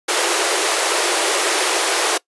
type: high-pass noise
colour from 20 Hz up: pink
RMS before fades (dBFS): -18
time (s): 0.08-2.18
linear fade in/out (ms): 10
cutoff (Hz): 330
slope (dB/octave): 96
effects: noise-tail reverb RT60 0.1 s tail -22 dB re dry + resampled to 24000 Hz